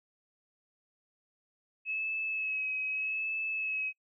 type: tone with vibrato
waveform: sine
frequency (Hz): 2579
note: E7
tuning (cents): -39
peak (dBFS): -31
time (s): 1.85-3.93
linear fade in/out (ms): 50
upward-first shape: sine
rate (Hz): 0.81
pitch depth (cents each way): 26
effects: noise-tail reverb RT60 0.1 s tail -24 dB re dry